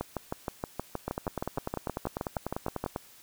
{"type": "two click trains", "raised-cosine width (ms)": 1, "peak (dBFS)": [-17, -17], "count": [19, 20], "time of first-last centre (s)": [[0.01, 2.84], [1.08, 2.961]], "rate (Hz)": [6.36, 10.1], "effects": ["white hiss -55 dBFS RMS until 3.22 s"]}